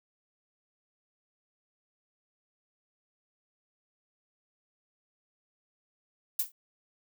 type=noise with exponential decay; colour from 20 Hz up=violet; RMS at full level=-23 dBFS; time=6.39-6.52 s; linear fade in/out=5 ms; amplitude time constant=27 ms; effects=none